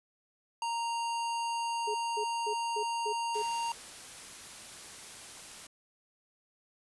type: tone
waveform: square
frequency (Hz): 930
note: A#5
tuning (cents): -4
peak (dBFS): -32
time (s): 0.62-3.72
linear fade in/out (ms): 2
type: tone bursts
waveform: sine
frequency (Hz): 424.5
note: G#4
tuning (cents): +38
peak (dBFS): -33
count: 6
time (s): 1.87-3.426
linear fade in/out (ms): 10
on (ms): 76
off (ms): 220
type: noise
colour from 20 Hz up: white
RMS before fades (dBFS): -47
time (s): 3.34-5.67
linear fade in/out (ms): 5
effects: resampled to 24000 Hz